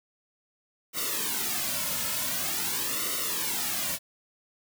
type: noise with flanger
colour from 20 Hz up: white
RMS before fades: -30 dBFS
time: 0.93-3.99 s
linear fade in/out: 50 ms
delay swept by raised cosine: 1.2 to 2.6 ms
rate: 0.46 Hz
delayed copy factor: -0.85
effects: none